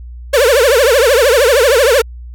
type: tone with vibrato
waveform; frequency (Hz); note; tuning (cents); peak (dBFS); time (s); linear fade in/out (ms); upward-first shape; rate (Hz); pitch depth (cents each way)
45% pulse; 510; C5; -44; -7; 0.33-2.02; 10; triangle; 13; 290
effects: added 60 Hz sine -27 dBFS peak until 2.34 s